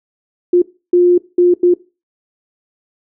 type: tone bursts at uneven times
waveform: sine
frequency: 354.2 Hz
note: F4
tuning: 24 cents sharp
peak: -6 dBFS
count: 4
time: 0.53-0.62 / 0.93-1.18 / 1.38-1.54 / 1.63-1.74 s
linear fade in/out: 5 ms
effects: noise-tail reverb RT60 0.3 s tail -20 dB re dry